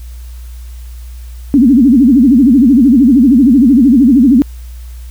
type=tone with vibrato; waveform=sine; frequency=256.6 Hz; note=C4; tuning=34 cents flat; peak=-3 dBFS; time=1.54-4.42 s; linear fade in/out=0 ms; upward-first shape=sine; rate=13 Hz; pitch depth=230 cents each way; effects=added 60 Hz sine -25 dBFS peak until 5.1 s + white hiss -44 dBFS RMS until 5.1 s